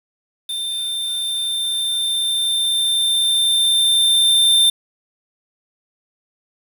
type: tone with level ramp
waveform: square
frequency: 3586 Hz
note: A7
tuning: 32 cents sharp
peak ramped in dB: -23 to -11 dBFS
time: 0.49-4.7 s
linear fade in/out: 5 ms
effects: 7-bit